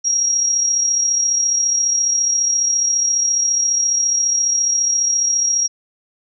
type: tone with amplitude modulation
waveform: sine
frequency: 5640 Hz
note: F8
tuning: 16 cents sharp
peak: -12 dBFS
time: 0.04-5.68 s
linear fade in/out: 20 ms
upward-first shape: sine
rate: 34.6 Hz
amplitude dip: 45%
effects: none